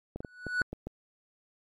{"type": "clicks", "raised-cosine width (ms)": 2, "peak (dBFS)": -23, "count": 7, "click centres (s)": [0.16, 0.205, 0.248, 0.467, 0.616, 0.73, 0.87]}
{"type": "tone with exponential growth", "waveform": "triangle", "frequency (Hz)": 1477, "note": "F#6", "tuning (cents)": -3, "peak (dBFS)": -21, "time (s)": [0.23, 0.62], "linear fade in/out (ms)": 1, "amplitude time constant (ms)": 83}
{"effects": ["MP3 48 kbps"]}